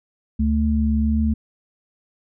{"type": "tone pair together", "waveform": "sine", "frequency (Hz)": [72.74, 220], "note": ["D2", "A3"], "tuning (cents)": [-16, 0], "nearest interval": "octave + perfect fifth", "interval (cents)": 1916, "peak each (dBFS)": -19, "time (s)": [0.39, 1.34], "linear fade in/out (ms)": 10, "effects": []}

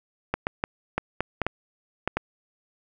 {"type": "clicks", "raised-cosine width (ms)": 0.5, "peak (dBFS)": -9, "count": 9, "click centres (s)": [0.34, 0.469, 0.639, 0.98, 1.206, 1.417, 1.466, 2.076, 2.17], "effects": []}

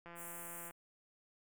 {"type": "click train", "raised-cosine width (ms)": 0.5, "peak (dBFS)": -37, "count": 112, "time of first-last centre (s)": [0.06, 0.709], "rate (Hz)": 171}
{"type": "high-pass noise", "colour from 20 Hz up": "pink", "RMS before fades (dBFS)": -49, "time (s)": [0.15, 0.72], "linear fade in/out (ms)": 50, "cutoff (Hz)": 7700, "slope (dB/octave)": 48}
{"effects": []}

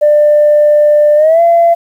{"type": "tone with pitch glide", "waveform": "sine", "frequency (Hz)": [595, 679.5], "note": ["D5", "F5"], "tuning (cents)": [22, -48], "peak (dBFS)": -3, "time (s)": [0.01, 1.75], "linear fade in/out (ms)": 20, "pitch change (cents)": 230, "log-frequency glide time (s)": [1.16, 1.41], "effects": ["tanh soft clip ceiling 0 dBFS", "7-bit"]}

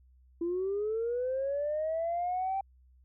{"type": "linear sweep", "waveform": "sine", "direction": "up", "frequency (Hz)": [333.7, 784], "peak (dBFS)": -28, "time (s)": [0.41, 2.61], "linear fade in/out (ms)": 5, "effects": ["tanh soft clip ceiling -25 dBFS", "added 63 Hz sine -58 dBFS peak until 3.04 s"]}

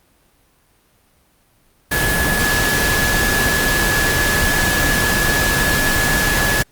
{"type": "tone in noise", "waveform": "sine", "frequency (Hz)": 1700, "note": "G#6", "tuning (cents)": 40, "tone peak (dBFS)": -18, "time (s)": [1.91, 6.63], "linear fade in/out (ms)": 10, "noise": "pink", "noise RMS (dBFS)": -18, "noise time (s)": [1.91, 6.63], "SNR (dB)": -3, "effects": ["pink hiss -57 dBFS RMS until 6.71 s", "Opus 32 kbps"]}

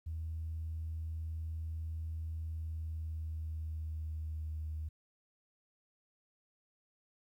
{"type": "tone with pitch glide", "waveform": "sine", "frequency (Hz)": [80.4, 77.84], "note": ["E2", "D#2"], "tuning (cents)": [-43, 1], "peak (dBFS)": -36, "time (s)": [0.06, 4.89], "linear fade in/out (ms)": 10, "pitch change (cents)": -56, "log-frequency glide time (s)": [2.47, 4.69], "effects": ["tanh soft clip ceiling -32 dBFS", "12-bit"]}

